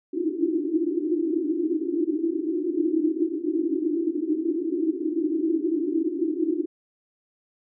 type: band-pass noise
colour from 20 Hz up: white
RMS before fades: -25 dBFS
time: 0.13-6.66 s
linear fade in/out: 10 ms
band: 300 to 350 Hz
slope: 96 dB/octave
effects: none